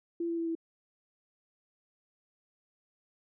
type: tone with pitch steps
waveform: sine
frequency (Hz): 339 / 335.7 / 332.4 / 329.2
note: E4 / E4 / E4 / E4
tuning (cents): +49 / +32 / +15 / -2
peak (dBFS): -30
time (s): 0.2-0.552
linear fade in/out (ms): 5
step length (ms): 88
effects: none